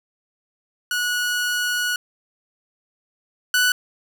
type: tone pair in turn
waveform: sawtooth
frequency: 1463 / 1484.3 Hz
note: F#6 / F#6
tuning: -20 / +5 cents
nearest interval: unison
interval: 25 cents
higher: second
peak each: -17 / -12 dBFS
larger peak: second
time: 0.91-1.96 / 3.54-3.72 s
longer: first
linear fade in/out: 2 ms
effects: none